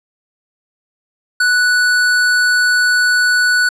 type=tone; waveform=square; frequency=1480 Hz; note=F#6; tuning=in tune; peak=-11 dBFS; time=1.4-3.69 s; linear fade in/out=5 ms; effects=low-pass 9000 Hz 12 dB/octave